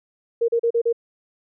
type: tone bursts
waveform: sine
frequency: 466.2 Hz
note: A#4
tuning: in tune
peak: -16 dBFS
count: 5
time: 0.41-0.928 s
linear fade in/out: 10 ms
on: 74 ms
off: 37 ms
effects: none